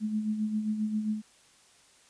sine tone with tremolo, 214.4 Hz, A3, 45 cents flat, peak -25 dBFS, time 0-1.22 s, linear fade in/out 50 ms, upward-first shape sine, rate 7.5 Hz, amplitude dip 55%, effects white hiss -60 dBFS RMS until 2.09 s + resampled to 22050 Hz

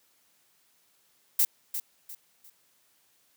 violet noise with echo, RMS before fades -22 dBFS, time 1.39-1.45 s, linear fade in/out 5 ms, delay 350 ms, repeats 3, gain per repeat -10 dB, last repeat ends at 2.5 s, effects white hiss -67 dBFS RMS until 3.36 s + high-pass 100 Hz 12 dB/octave

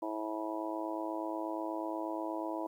harmonic tone, 108.3 Hz, A2, 27 cents flat, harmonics 3 / 4 / 5 / 6 / 7 / 8 / 9, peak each -38 / -49 / -44 / -41 / -48 / -45 / -42 dBFS, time 0.02-2.67 s, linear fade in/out 5 ms, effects 11-bit

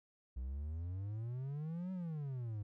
triangle exponential two-way sweep, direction up then down, 60.5 to 190 to 100.3 Hz, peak -37 dBFS, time 0.36-2.63 s, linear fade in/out 10 ms, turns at 1.92 s, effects none

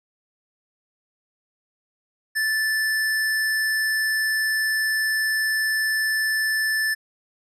square tone, 1755 Hz, A6, 5 cents flat, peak -21 dBFS, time 2.35-6.95 s, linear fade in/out 20 ms, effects resampled to 32000 Hz

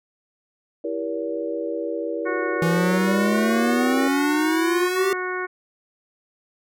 sine chord, E diminished seventh, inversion none, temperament just, 329.6 / 395.6 / 474.7 / 569.6 Hz, E4 / G4 / Bb4 / Db5, 0 / +16 / +31 / +47 cents, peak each -29 / -33 / -28 / -30 dBFS, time 0.84-4.08 s, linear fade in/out 5 ms
harmonic tone, 366.5 Hz, F#4, 16 cents flat, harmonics 1 / 2 / 3 / 4 / 5 / 6, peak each -28 / -37 / -31 / -30 / -34 / -36 dBFS, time 2.25-5.47 s, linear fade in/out 20 ms
square exponential sweep, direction up, 164.81 to 393.7 Hz, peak -20 dBFS, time 2.62-5.13 s, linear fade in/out 2 ms
effects none

